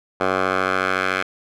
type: tone with band-pass filter sweep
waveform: 10% pulse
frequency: 93.8 Hz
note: F#2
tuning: 24 cents sharp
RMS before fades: -21 dBFS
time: 0.2-1.23 s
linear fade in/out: 10 ms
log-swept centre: 960 to 1800 Hz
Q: 1.6
effects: none